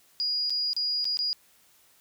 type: tone with dropouts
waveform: sine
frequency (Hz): 4881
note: D#8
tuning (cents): -34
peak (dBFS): -25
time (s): 0.2-1.33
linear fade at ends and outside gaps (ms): 0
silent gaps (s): 0.497-0.504 / 0.732-0.765 / 1.044-1.053 / 1.171-1.19
effects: white hiss -61 dBFS RMS until 2 s